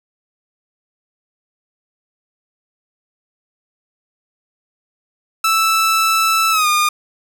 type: tone with pitch glide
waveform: sawtooth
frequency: 1318.5 to 1216.1 Hz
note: E6 to D#6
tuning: 0 to -40 cents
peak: -9 dBFS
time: 5.44-6.89 s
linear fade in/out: 5 ms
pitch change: -140 cents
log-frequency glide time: 6.51-6.67 s
effects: none